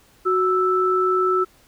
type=tone pair together; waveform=sine; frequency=370 / 1318.5 Hz; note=F#4 / E6; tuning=0 / 0 cents; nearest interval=octave + minor seventh; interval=2200 cents; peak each=-19 dBFS; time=0.25-1.45 s; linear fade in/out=20 ms; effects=pink hiss -55 dBFS RMS until 1.67 s